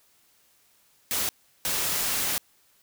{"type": "noise bursts at uneven times", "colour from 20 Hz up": "white", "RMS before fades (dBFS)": -27, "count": 2, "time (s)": [[1.11, 1.29], [1.65, 2.38]], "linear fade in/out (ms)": 0, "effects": ["white hiss -63 dBFS RMS until 2.82 s"]}